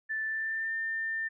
sine tone with pitch glide, 1760 to 1800.1 Hz, A6 to A6, 0 to +39 cents, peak -30 dBFS, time 0.09-1.29 s, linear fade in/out 20 ms, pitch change +39 cents, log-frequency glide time 0.25-0.73 s, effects none

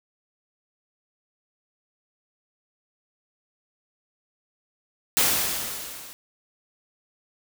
white noise with level ramp, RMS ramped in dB -19 to -43 dBFS, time 5.17-6.13 s, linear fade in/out 0 ms, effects none

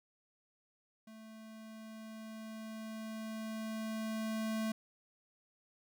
square tone with level ramp, 220 Hz, A3, in tune, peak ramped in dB -52 to -34 dBFS, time 1.07-4.72 s, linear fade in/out 5 ms, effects none

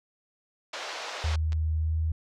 pink band-pass noise, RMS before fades -37 dBFS, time 0.73-1.36 s, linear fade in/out 5 ms, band 510 to 5800 Hz, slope 24 dB/octave
sine tone with pitch glide, 78.9 to 79.82 Hz, D#2 to D#2, +25 to +45 cents, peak -24 dBFS, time 1.24-2.12 s, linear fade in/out 5 ms, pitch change +20 cents, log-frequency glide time 1.8-1.97 s
clicks, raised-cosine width 0.2 ms, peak -26 dBFS, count 2, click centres 1.522 / 1.53 s
effects none

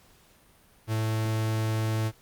45% pulse tone, 110 Hz, A2, in tune, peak -25 dBFS, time 0.87-2.12 s, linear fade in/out 50 ms, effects pink hiss -59 dBFS RMS until 2.21 s + Opus 48 kbps

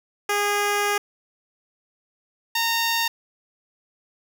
10% pulse tone pair in turn, 410 / 920.4 Hz, G#4 / A#5, -22 / -22 cents, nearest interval octave + major second, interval 1400 cents, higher second, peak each -12 dBFS, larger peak neither, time 0.29-0.98 / 2.55-3.08 s, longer first, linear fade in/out 5 ms, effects none

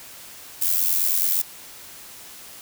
violet noise with amplitude modulation, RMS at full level -18 dBFS, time 0.61-1.42 s, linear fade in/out 10 ms, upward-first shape sine, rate 88.8 Hz, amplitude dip 70%, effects white hiss -42 dBFS RMS until 2.61 s

